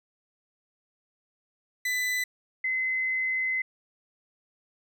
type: tone pair in turn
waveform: 40% pulse / sine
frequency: 1999 / 2046 Hz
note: B6 / C7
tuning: +20 / -39 cents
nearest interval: unison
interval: 41 cents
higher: second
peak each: -25 dBFS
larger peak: neither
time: 1.85-2.24 / 2.64-3.62 s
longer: second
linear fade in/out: 5 ms
effects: none